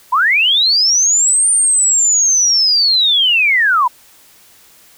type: linear two-way sweep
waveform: sine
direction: up then down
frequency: 926 to 9050 to 926 Hz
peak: -9 dBFS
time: 0.12-3.88 s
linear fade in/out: 10 ms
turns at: 1.5 s
effects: white hiss -46 dBFS RMS until 4.97 s